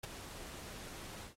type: noise with ADSR envelope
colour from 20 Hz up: pink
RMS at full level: -39 dBFS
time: 0.03-1.35 s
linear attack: 9 ms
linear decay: 15 ms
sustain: -10 dB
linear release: 120 ms
effects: low-pass 12000 Hz 12 dB/octave + AAC 48 kbps